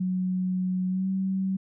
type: tone with pitch glide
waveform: sine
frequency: 184.3 to 190.8 Hz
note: F#3 to G3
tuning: -7 to -47 cents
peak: -24 dBFS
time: 0-1.57 s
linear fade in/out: 10 ms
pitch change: +60 cents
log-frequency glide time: 0.88-1.08 s
effects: none